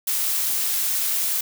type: noise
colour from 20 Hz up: blue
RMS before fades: -23 dBFS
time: 0.07-1.41 s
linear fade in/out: 5 ms
effects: none